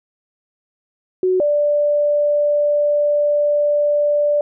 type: tone pair in turn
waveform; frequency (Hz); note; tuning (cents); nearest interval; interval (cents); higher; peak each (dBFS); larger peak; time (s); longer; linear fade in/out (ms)
sine; 370 / 587.3; F#4 / D5; 0 / 0; minor sixth; 800; second; -13; neither; 1.23-1.4 / 1.4-4.41; second; 2
effects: none